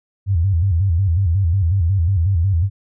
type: tone with vibrato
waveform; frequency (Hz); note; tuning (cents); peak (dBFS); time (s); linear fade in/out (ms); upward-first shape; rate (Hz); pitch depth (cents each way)
sine; 90.2; F#2; -44; -13; 0.26-2.7; 50; square; 5.5; 150
effects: none